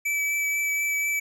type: tone with vibrato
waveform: square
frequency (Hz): 2304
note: D7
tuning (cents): -34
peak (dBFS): -24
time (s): 0.05-1.2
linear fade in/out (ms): 10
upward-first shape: triangle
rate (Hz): 4.1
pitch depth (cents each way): 13
effects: none